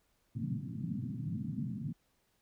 pink band-pass noise, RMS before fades -38 dBFS, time 0.35-1.93 s, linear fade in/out 10 ms, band 110 to 250 Hz, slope 48 dB/octave, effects pink hiss -75 dBFS RMS until 2.41 s

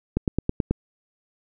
click train, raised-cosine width 3 ms, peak -8 dBFS, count 6, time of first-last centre 0.17-0.71 s, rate 9.26 Hz, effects none

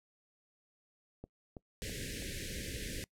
click train, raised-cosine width 2 ms, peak -32 dBFS, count 4, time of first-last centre 1.24-2.224 s, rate 3.05 Hz
pink band-stop noise, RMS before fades -41 dBFS, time 1.82-3.04 s, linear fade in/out 0 ms, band 570 to 1600 Hz, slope 96 dB/octave
effects noise-tail reverb RT60 0.1 s tail -23 dB re dry + low-pass 12000 Hz 12 dB/octave

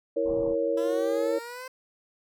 sine chord, A# diminished, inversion second, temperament equal, 329.6 / 466.2 / 554.4 Hz, E4 / A#4 / C#5, 0 / 0 / 0 cents, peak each -31 / -27 / -27 dBFS, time 0.16-1.39 s, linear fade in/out 10 ms
pink low-pass noise, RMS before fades -40 dBFS, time 0.24-0.56 s, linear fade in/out 50 ms, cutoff 1100 Hz, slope 96 dB/octave
15% pulse linear sweep, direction up, 329.6 to 521 Hz, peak -31 dBFS, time 0.77-1.68 s, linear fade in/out 5 ms
effects none

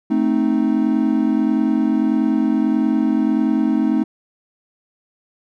triangle chord, A diminished, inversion none, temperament equal, 220 / 261.6 / 311.1 Hz, A3 / C4 / Eb4, 0 / 0 / 0 cents, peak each -17 dBFS, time 0.1-4.04 s, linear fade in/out 10 ms, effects none

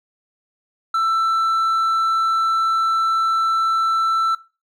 sine tone with hard clipping, 1331 Hz, E6, 16 cents sharp, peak -17 dBFS, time 0.94-4.35 s, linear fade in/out 5 ms, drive 3 dB, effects noise-tail reverb RT60 0.3 s tail -18 dB re dry

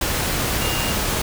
sine tone in noise, 2814 Hz, F7, 12 cents sharp, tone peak -28 dBFS, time 0.61-0.92 s, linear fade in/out 5 ms, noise pink, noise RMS -22 dBFS, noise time 0.01-1.22 s, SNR -9 dB, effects none

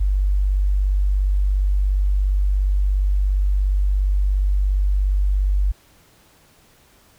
sine tone, 48.57 Hz, G1, 15 cents flat, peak -15 dBFS, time 0-5.72 s, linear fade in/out 10 ms, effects pink hiss -54 dBFS RMS until 7.18 s

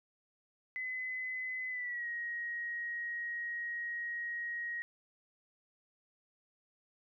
sine tone with pitch glide, 2023 to 1887.5 Hz, B6 to A#6, +41 to +21 cents, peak -36 dBFS, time 0.76-4.82 s, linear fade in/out 0 ms, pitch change -120 cents, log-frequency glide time 1.69-2.07 s, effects none

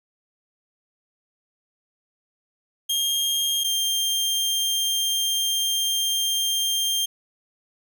sawtooth tone pair in turn, 3223 / 3188 Hz, G7 / G7, +47 / +28 cents, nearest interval unison, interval 19 cents, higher first, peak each -18 dBFS, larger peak neither, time 2.89-3.64 / 3.64-7.06 s, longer second, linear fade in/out 10 ms, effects none

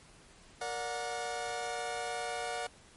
sawtooth chord, Bb augmented, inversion none, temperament just, 466.2 / 582.7 / 728.4 Hz, Bb4 / D5 / F#5, 0 / -14 / -27 cents, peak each -37 / -38 / -33 dBFS, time 0.61-2.67 s, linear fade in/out 5 ms, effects pink hiss -58 dBFS RMS until 2.96 s + MP3 48 kbps

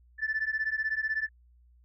sine beating tone pair, 1747 / 1763 Hz, A6 / A6, -13 / +3 cents, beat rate 16 Hz, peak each -30 dBFS, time 0.18-1.29 s, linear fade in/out 50 ms, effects tanh soft clip ceiling -22 dBFS + added 60 Hz sine -57 dBFS peak until 1.84 s

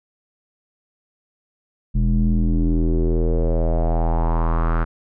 square tone with low-pass filter sweep, 41.2 Hz, E1, in tune, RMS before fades -18 dBFS, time 1.94-4.85 s, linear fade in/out 20 ms, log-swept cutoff 170 to 1400 Hz, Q 4, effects none

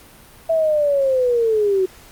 sine linear sweep, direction down, 660 to 368.4 Hz, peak -14 dBFS, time 0.49-1.86 s, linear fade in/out 10 ms, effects pink hiss -45 dBFS RMS until 2.11 s + Opus 48 kbps

